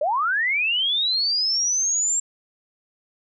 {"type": "linear sweep", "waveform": "sine", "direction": "up", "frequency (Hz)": [550, 7500], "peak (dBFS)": -19, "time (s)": [0.01, 2.2], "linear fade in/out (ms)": 5, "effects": []}